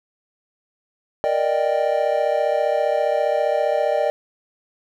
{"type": "chord", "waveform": "triangle", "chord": "Eb major seventh", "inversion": "second", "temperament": "equal", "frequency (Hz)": [466.2, 587.3, 622.3, 784], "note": ["Bb4", "D5", "Eb5", "G5"], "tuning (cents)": [0, 0, 0, 0], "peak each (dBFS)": [-24, -19, -20, -23], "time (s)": [1.24, 4.1], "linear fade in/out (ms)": 0, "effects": []}